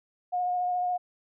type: tone with vibrato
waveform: sine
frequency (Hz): 720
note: F#5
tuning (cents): -47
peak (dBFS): -25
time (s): 0.32-0.98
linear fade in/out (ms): 20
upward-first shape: sine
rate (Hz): 14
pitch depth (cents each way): 13
effects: none